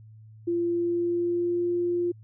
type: tone with pitch glide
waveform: sine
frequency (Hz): 343.6 to 349.4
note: F4 to F4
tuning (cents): -28 to +1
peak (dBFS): -23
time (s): 0.47-2.12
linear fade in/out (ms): 10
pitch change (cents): +29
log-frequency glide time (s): 0.65-1.69
effects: added 109 Hz sine -46 dBFS peak until 2.23 s